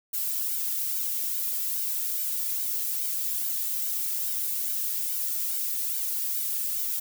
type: noise with flanger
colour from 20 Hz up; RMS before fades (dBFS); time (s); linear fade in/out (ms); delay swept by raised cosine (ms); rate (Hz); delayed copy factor
violet; -29; 0.13-7; 10; 1.3 to 2.28; 2.4; +1
effects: none